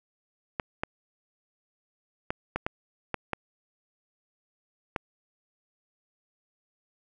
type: clicks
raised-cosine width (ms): 0.5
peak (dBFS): -13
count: 8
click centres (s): 0.598 / 0.835 / 2.305 / 2.56 / 2.665 / 3.143 / 3.333 / 4.962
effects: none